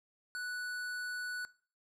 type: tone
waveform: square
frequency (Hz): 1480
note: F#6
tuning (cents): 0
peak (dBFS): -38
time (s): 0.35-1.45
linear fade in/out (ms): 0
effects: noise-tail reverb RT60 0.4 s tail -19 dB re dry + low-pass 11000 Hz 12 dB/octave